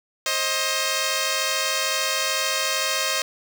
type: tone pair together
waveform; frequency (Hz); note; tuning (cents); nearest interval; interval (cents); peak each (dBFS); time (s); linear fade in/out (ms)
5% pulse; 532 / 627.7; C5 / D#5; +29 / +15; minor third; 286; -13; 0.26-3.22; 2
effects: none